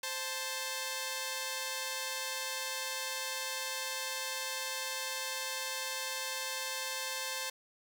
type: tone pair together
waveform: 5% pulse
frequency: 524 / 880 Hz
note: C5 / A5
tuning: +2 / 0 cents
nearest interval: major sixth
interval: 898 cents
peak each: -26 / -27 dBFS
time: 0.03-7.5 s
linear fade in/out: 5 ms
effects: none